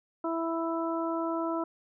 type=harmonic tone; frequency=330 Hz; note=E4; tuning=2 cents sharp; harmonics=1 / 2 / 3 / 4; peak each=-31 / -34 / -36 / -37 dBFS; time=0.24-1.64 s; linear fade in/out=5 ms; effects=none